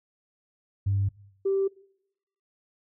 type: tone pair in turn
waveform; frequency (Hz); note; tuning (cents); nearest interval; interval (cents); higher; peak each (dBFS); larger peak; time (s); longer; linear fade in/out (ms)
sine; 98.9 / 389.8; G2 / G4; +16 / -10; 2 octaves; 2374; second; -21; neither; 0.86-1.09 / 1.45-1.68; neither; 10
effects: noise-tail reverb RT60 0.8 s tail -23 dB re dry + tanh soft clip ceiling -17 dBFS